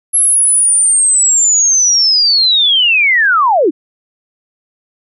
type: linear sweep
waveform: sine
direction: down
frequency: 11175 to 261.6 Hz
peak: -7 dBFS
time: 0.13-3.71 s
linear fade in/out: 20 ms
effects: none